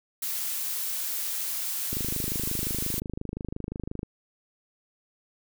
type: noise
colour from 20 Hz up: blue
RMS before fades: -31 dBFS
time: 0.22-3 s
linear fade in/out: 5 ms
type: click train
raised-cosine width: 3 ms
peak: -20 dBFS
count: 55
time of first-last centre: 1.93-4.031 s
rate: 25.7 Hz
effects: none